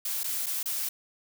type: noise with dropouts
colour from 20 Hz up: blue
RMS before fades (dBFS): -31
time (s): 0.05-0.89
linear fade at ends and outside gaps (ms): 5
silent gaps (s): 0.234-0.241 / 0.461-0.465 / 0.63-0.657
effects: none